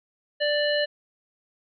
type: harmonic tone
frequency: 589 Hz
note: D5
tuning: 5 cents sharp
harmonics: 1 / 3 / 5 / 7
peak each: -23 / -28 / -30 / -31 dBFS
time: 0.4-0.86 s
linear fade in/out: 20 ms
effects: none